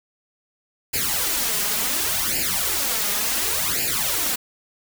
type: noise with flanger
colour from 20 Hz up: white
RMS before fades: -23 dBFS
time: 0.93-4.36 s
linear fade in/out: 10 ms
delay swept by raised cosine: 0.41 to 4.91 ms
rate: 0.69 Hz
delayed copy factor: +0.85
effects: none